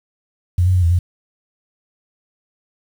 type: tone with pitch steps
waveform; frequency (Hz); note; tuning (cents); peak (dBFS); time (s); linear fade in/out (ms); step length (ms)
sine; 88.7 / 92.3 / 90.9 / 84.1 / 88.9; F2 / F#2 / F#2 / E2 / F2; +27 / -4 / -30 / +35 / +31; -11; 0.58-0.99; 5; 82
effects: 7-bit